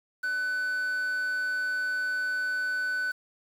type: tone with quantisation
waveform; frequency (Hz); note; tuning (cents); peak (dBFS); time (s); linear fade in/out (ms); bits
triangle; 1500; F#6; +23; -25; 0.23-3.12; 10; 8
effects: none